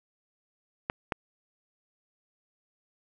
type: clicks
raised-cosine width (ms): 0.5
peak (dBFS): -13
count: 2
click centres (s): 0.899 / 1.122
effects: none